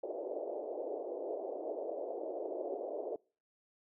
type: band-pass noise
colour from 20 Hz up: white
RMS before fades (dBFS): -40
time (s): 0.03-3.16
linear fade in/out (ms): 2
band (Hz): 340 to 660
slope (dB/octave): 48
effects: noise-tail reverb RT60 0.4 s tail -26 dB re dry